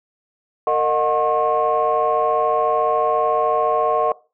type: tone cluster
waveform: sine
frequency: 458.7 / 616 / 730 / 1080 Hz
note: A#4 / D#5 / F#5 / C#6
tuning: -28 / -17 / -24 / -45 cents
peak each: -20 dBFS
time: 0.67-4.12 s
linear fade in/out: 2 ms
effects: noise-tail reverb RT60 0.3 s tail -20 dB re dry + tanh soft clip ceiling -8 dBFS